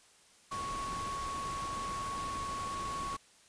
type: tone in noise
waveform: sine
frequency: 1108.7 Hz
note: C#6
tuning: in tune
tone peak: -36 dBFS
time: 0.51-3.17 s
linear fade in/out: 10 ms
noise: pink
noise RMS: -43 dBFS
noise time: 0.51-3.17 s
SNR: +4 dB
effects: white hiss -62 dBFS RMS until 3.48 s + resampled to 22050 Hz